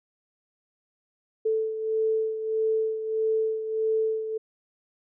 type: beating tone pair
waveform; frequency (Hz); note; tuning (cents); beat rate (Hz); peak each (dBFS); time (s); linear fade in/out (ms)
sine; 440 / 441.6; A4 / A4; 0 / +6; 1.6; -24 / -31; 1.45-4.38; 10
effects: none